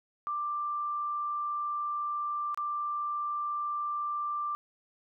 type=tone with dropouts; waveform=sine; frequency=1181 Hz; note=D6; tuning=9 cents sharp; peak=-30 dBFS; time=0.27-4.55 s; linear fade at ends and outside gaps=0 ms; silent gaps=2.545-2.575 s; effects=none